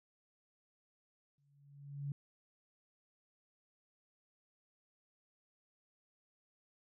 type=tone with exponential growth; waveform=sine; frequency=141.8 Hz; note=C#3; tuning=40 cents sharp; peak=-35 dBFS; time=1.38-2.12 s; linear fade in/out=2 ms; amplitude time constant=160 ms; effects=none